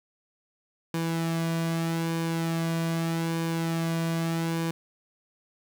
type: tone with flanger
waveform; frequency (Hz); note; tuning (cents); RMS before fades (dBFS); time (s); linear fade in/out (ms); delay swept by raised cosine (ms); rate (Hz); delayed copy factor
sawtooth; 165.1; E3; +3; -28; 0.94-4.71; 2; 1.5 to 2.32; 0.81; -0.5
effects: 9-bit